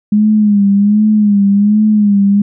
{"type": "tone with vibrato", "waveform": "sine", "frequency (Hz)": 206.6, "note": "G#3", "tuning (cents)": -9, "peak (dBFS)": -6, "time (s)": [0.12, 2.42], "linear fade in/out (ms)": 5, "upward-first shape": "sine", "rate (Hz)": 1.3, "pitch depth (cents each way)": 67, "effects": []}